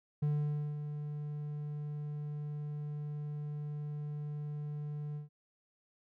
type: tone with ADSR envelope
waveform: triangle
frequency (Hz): 148.2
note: D3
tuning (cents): +16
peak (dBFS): -26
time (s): 0.22-5.29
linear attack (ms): 9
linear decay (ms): 530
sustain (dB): -9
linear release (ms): 130
effects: none